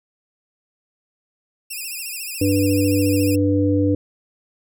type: tone with vibrato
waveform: 5% pulse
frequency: 2583 Hz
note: E7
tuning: 36 cents flat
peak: -19 dBFS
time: 1.7-3.36 s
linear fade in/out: 10 ms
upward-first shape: sine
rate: 14 Hz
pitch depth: 110 cents each way
type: harmonic tone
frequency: 98.4 Hz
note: G2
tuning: 7 cents sharp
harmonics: 1 / 3 / 5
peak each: -20 / -17 / -22 dBFS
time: 2.41-3.95 s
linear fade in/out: 5 ms
effects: none